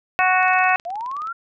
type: harmonic tone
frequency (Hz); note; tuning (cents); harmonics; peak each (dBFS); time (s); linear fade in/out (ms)
370; F#4; 0; 2 / 3 / 4 / 5 / 6 / 7; -18 / -22 / -22 / -23 / -27 / -22; 0.19-0.76; 0
type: click train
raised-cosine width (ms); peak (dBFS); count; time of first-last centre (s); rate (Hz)
0.2; -26; 17; 0.43-1.272; 19
type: linear sweep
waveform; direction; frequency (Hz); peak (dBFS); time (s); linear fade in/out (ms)
sine; up; 659.3 to 1407; -25; 0.85-1.33; 10
effects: none